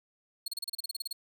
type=tone bursts; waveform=sawtooth; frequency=4327 Hz; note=C#8; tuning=43 cents flat; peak=-30 dBFS; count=13; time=0.46-1.129 s; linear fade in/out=5 ms; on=21 ms; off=33 ms; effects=none